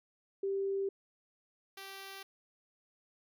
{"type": "tone pair in turn", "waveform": ["sine", "5% pulse"], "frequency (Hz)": [392, 389.7], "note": ["G4", "G4"], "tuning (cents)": [0, -10], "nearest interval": "unison", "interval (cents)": 10, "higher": "first", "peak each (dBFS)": [-31, -34], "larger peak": "first", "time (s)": [[0.43, 0.89], [1.77, 2.23]], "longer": "neither", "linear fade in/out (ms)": 5, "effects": []}